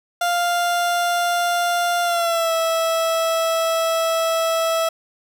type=tone with pitch glide; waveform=30% pulse; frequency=698.5 to 655.5 Hz; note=F5 to E5; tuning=0 to -10 cents; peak=-15 dBFS; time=0.21-4.89 s; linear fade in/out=5 ms; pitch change=-110 cents; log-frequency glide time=2.03-2.52 s; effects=none